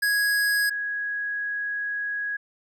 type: tone pair in turn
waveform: square / sine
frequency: 1661.2 / 1661.2 Hz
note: G#6 / G#6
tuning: 0 / 0 cents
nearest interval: unison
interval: 0 cents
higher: neither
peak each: -21 / -26 dBFS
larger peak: first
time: 0.02-0.7 / 0.7-2.37 s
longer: second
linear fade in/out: 10 ms
effects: none